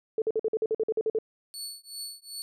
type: tone bursts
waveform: sine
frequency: 440 Hz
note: A4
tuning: in tune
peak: -23 dBFS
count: 12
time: 0.18-1.187 s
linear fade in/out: 2 ms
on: 39 ms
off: 49 ms
type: tone with tremolo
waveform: 25% pulse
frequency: 4435 Hz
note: C#8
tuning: in tune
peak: -29 dBFS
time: 1.54-2.42 s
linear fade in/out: 0 ms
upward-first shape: triangle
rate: 2.6 Hz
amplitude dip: 100%
effects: none